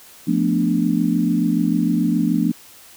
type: chord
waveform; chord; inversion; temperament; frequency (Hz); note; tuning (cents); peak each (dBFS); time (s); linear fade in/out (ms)
sine; B half-diminished seventh; second; equal; 174.61 / 220 / 246.9 / 293.7; F3 / A3 / B3 / D4; 0 / 0 / 0 / 0; -21; 0.27-2.52; 10
effects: white hiss -45 dBFS RMS until 2.96 s